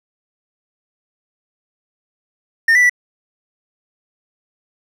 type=tone with pitch steps; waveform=triangle; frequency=1824 / 1975 / 1961 Hz; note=A#6 / B6 / B6; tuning=-38 / 0 / -13 cents; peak=-7 dBFS; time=2.68-2.896 s; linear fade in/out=5 ms; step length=72 ms; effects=none